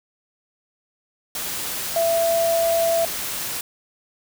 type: tone in noise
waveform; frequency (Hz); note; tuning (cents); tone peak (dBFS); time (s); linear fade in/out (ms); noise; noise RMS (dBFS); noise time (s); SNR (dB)
sine; 668; E5; +23; -17; 1.96-3.05; 2; white; -28; 1.35-3.61; +8
effects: none